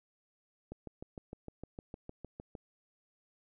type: click train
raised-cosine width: 2 ms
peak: -30 dBFS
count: 13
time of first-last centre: 0.72-2.552 s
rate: 6.55 Hz
effects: none